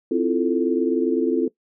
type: chord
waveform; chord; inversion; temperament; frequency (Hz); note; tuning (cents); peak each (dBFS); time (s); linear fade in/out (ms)
sine; F major seventh; second; equal; 261.6 / 329.6 / 349.2 / 440; C4 / E4 / F4 / A4; 0 / 0 / 0 / 0; -23; 0.11-1.48; 5
effects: noise-tail reverb RT60 0.1 s tail -19 dB re dry